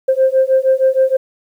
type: beating tone pair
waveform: sine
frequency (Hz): 523.3 / 529.7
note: C5 / C5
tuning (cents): 0 / +21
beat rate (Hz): 6.4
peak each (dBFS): -12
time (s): 0.08-1.17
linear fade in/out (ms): 10
effects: tanh soft clip ceiling -4 dBFS + 8-bit